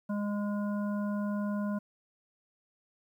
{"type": "harmonic tone", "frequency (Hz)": 205.5, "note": "G#3", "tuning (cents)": -18, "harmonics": [1, 3, 5, 7], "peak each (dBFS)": [-30, -40, -44, -47], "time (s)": [0.09, 1.79], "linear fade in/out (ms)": 10, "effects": ["11-bit"]}